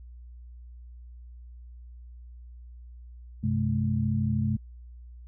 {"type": "tone cluster", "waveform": "sine", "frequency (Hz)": [96.2, 129.3, 213.9], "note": ["G2", "C3", "A3"], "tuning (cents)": [-32, -20, -49], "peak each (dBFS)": -28, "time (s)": [3.43, 4.57], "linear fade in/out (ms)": 10, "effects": ["added 60 Hz sine -43 dBFS peak until 5.27 s"]}